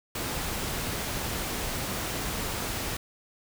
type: noise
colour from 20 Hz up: pink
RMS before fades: -32 dBFS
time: 0.15-2.97 s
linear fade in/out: 5 ms
effects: none